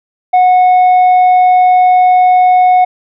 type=tone with tanh clipping; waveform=sine; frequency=732 Hz; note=F#5; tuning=19 cents flat; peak=-5 dBFS; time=0.33-2.85 s; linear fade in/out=10 ms; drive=3 dB; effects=none